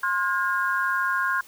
sine tone cluster, 1060 / 1427 / 1625 Hz, C6 / F6 / G#6, +22 / +37 / -38 cents, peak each -26 dBFS, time 0.03-1.41 s, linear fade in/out 5 ms, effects white hiss -50 dBFS RMS until 1.47 s

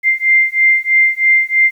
sine beating tone pair, 2093 / 2096.1 Hz, C7 / C7, 0 / +3 cents, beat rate 3.1 Hz, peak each -12 dBFS, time 0.03-1.71 s, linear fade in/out 50 ms, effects 8-bit

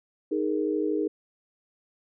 sine chord, D# suspended fourth, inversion none, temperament equal with one note detuned, 311.1 / 413.6 / 466.2 Hz, D#4 / G#4 / A#4, 0 / -7 / 0 cents, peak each -27 / -28 / -31 dBFS, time 0.31-1.08 s, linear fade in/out 10 ms, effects none

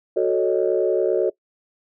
sine chord, D# half-diminished seventh, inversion first, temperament equal, 370 / 440 / 554.4 / 622.3 Hz, F#4 / A4 / C#5 / D#5, 0 / 0 / 0 / 0 cents, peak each -20 / -21 / -23 / -25 dBFS, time 0.16-1.3 s, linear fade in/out 10 ms, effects noise-tail reverb RT60 0.1 s tail -21 dB re dry + tanh soft clip ceiling -7 dBFS

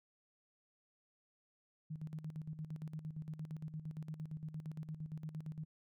sine tone with tremolo, 155.8 Hz, D#3, 3 cents sharp, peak -40 dBFS, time 1.9-5.65 s, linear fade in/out 10 ms, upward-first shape square, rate 8.7 Hz, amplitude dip 70%, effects none

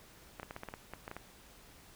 clicks, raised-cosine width 0.5 ms, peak -27 dBFS, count 11, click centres 0.398 / 0.431 / 0.509 / 0.564 / 0.634 / 0.687 / 0.739 / 0.936 / 1.079 / 1.114 / 1.166 s, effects pink hiss -58 dBFS RMS until 1.95 s

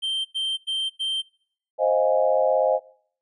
triangle tone bursts, 3137 Hz, G7, 1 cent sharp, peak -22 dBFS, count 4, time 0.02-1.222 s, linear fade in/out 20 ms, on 230 ms, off 94 ms
sine chord, F minor seventh, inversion second, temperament equal, 523.3 / 622.3 / 698.5 / 830.6 Hz, C5 / Eb5 / F5 / Ab5, 0 / 0 / 0 / 0 cents, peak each -21 / -21 / -26 / -27 dBFS, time 1.78-2.8 s, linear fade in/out 50 ms
effects noise-tail reverb RT60 0.6 s tail -23 dB re dry + resampled to 24000 Hz

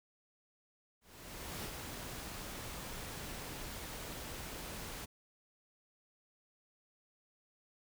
pink noise with ADSR envelope, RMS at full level -42 dBFS, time 1.01-5.06 s, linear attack 630 ms, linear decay 54 ms, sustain -3 dB, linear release 19 ms, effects none

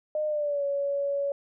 sine tone with pitch glide, 610 to 562.6 Hz, D#5 to C#5, -34 to +26 cents, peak -25 dBFS, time 0.15-1.32 s, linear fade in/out 2 ms, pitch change -140 cents, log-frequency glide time 0.27-0.64 s, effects none

